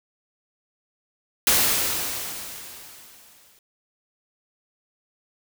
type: noise with exponential decay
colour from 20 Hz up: white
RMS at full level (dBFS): -17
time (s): 1.47-3.59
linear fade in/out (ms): 2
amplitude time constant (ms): 460
effects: none